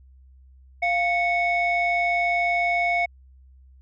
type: tone pair together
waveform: sine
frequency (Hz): 697 / 2213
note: F5 / C#7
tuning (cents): -4 / -3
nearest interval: octave + minor sixth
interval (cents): 2001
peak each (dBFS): -21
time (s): 0.82-3.06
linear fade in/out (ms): 10
effects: tanh soft clip ceiling -15 dBFS + added 65 Hz sine -48 dBFS peak until 3.81 s